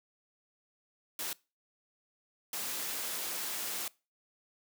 white noise bursts at uneven times, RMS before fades -37 dBFS, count 2, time 1.19-1.33 / 2.53-3.88 s, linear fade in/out 2 ms, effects noise-tail reverb RT60 0.3 s tail -23 dB re dry + high-pass 200 Hz 12 dB/octave

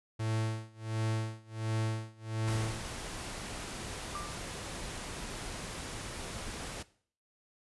45% pulse tone with tremolo, 110.7 Hz, A2, 11 cents sharp, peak -29 dBFS, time 0.19-2.93 s, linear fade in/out 10 ms, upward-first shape sine, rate 1.4 Hz, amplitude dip 95%
pink noise, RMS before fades -41 dBFS, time 2.47-6.83 s, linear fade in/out 10 ms
sine tone with exponential decay, 1184 Hz, D6, 14 cents sharp, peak -35 dBFS, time 4.15-4.53 s, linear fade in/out 2 ms, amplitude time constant 81 ms
effects noise-tail reverb RT60 0.5 s tail -18 dB re dry + resampled to 24000 Hz

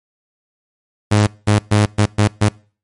sawtooth tone bursts at uneven times, 104.8 Hz, G#2, 16 cents sharp, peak -6 dBFS, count 6, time 1.11-1.27 / 1.47-1.59 / 1.71-1.86 / 1.98-2.06 / 2.18-2.28 / 2.41-2.49 s, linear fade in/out 10 ms, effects noise-tail reverb RT60 0.4 s tail -24 dB re dry + MP3 48 kbps

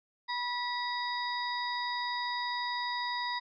harmonic tone with a mistuned harmonic, 976 Hz, B5, 21 cents flat, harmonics 1 / 2 / 4 / 5, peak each -34 / -37 / -40 / -41 dBFS, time 0.28-3.4 s, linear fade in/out 20 ms, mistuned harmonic 4, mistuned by -53 cents, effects none

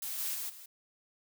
blue noise with level steps, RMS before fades -38 / -35 / -38 / -50 dBFS, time 0.02-0.66 s, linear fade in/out 5 ms, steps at 0.18 / 0.34 / 0.49 s, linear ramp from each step 10 ms, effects none

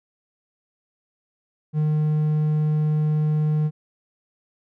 triangle tone, 152.7 Hz, D#3, 32 cents flat, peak -16 dBFS, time 1.73-3.71 s, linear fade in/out 50 ms, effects none

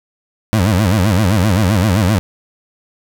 25% pulse tone with vibrato, 98.8 Hz, G2, 14 cents sharp, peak -7 dBFS, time 0.53-2.19 s, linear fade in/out 0 ms, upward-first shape sine, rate 7.7 Hz, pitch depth 220 cents each way, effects none

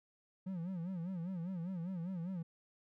triangle tone with vibrato, 177.8 Hz, F3, 31 cents sharp, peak -36 dBFS, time 0.46-2.43 s, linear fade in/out 10 ms, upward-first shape sine, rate 5 Hz, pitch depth 140 cents each way, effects none

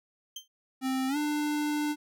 30% pulse tone with exponential decay, 3136 Hz, G7, in tune, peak -31 dBFS, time 0.36-0.48 s, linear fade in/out 5 ms, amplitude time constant 24 ms
square tone with pitch glide, 262.3 to 297.8 Hz, C4 to D4, +4 to +24 cents, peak -28 dBFS, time 0.81-1.96 s, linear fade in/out 50 ms, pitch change +220 cents, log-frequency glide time 1.08-1.17 s
effects none

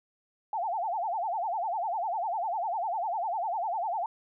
sine tone with vibrato, 784 Hz, G5, in tune, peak -28 dBFS, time 0.53-4.06 s, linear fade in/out 2 ms, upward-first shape sine, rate 10 Hz, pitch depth 250 cents each way, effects none

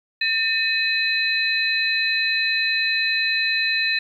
sine tone cluster, 1805 / 2541 / 4025 Hz, A6 / D#7 / B7, +44 / +36 / +32 cents, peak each -23 dBFS, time 0.21-3.99 s, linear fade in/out 5 ms, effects 9-bit

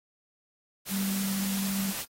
sine tone in noise, 195 Hz, G3, 9 cents flat, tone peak -28 dBFS, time 0.89-1.94 s, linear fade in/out 50 ms, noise white, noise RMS -35 dBFS, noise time 0.85-2.06 s, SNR +4 dB, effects AAC 48 kbps

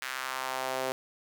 sawtooth tone with high-pass filter sweep, 130.81 Hz, C3, in tune, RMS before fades -34 dBFS, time 0.02-0.92 s, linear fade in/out 0 ms, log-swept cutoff 1700 to 490 Hz, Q 1.7, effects none

